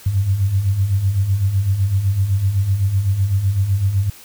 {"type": "beating tone pair", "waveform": "sine", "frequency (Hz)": [92, 99.9], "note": ["F#2", "G2"], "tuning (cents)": [-9, 33], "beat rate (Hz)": 7.9, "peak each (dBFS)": [-22, -15], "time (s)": [0.06, 4.1], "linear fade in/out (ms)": 5, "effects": ["white hiss -42 dBFS RMS until 4.24 s"]}